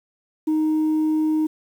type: tone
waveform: sine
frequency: 311.1 Hz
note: D#4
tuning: in tune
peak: -15 dBFS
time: 0.47-1.47 s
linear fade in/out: 10 ms
effects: tanh soft clip ceiling -16 dBFS + 8-bit